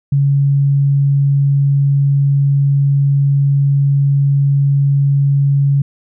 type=tone; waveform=sine; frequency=140 Hz; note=C#3; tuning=18 cents sharp; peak=-9 dBFS; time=0.12-5.82 s; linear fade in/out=5 ms; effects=none